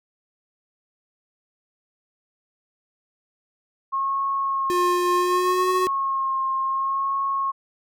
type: tone with vibrato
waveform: sine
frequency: 1080 Hz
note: C#6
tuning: 45 cents flat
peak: -21 dBFS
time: 3.92-7.52 s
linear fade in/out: 20 ms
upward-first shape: sine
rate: 0.68 Hz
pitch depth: 24 cents each way
type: tone with pitch glide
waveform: square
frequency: 356.4 to 369.8 Hz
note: F4 to F#4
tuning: +35 to -1 cents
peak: -22 dBFS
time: 4.7-5.87 s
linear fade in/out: 0 ms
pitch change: +64 cents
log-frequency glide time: 5.14-5.71 s
effects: none